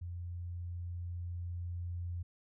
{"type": "tone with level ramp", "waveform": "sine", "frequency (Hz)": 87.31, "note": "F2", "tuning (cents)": 0, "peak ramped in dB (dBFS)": [-39, -36], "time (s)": [0.01, 2.23], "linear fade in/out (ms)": 10, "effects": []}